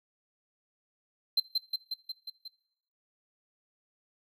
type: tone with echo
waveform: triangle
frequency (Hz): 4109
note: C8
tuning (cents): -32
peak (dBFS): -21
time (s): 1.37-1.4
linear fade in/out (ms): 5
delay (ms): 180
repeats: 6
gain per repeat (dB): -3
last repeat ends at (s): 2.48
effects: noise-tail reverb RT60 0.9 s tail -22 dB re dry